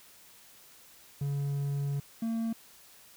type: tone pair in turn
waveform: triangle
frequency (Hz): 141.2 / 227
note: C#3 / A#3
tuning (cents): +32 / -46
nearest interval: minor sixth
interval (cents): 822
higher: second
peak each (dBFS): -27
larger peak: neither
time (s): 1.21-2 / 2.22-2.53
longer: first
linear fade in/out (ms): 5
effects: white hiss -56 dBFS RMS until 3.16 s